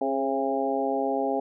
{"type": "harmonic tone with a mistuned harmonic", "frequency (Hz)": 135.2, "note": "C#3", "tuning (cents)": -43, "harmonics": [2, 3, 4, 5, 6], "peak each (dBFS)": [-30, -30, -30, -30, -30], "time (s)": [0.01, 1.4], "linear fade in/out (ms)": 5, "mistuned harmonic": 3, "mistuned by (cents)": 29, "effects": []}